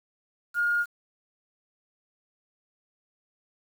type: tone with quantisation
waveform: sine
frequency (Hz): 1423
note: F6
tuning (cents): +32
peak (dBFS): -22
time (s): 0.54-0.86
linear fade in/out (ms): 50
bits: 8
effects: none